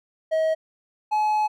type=tone pair in turn; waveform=triangle; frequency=637 / 851.9 Hz; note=D#5 / G#5; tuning=+41 / +44 cents; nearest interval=perfect fourth; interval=503 cents; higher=second; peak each=-17 dBFS; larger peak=neither; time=0.31-0.55 / 1.11-1.48 s; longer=second; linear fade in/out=20 ms; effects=none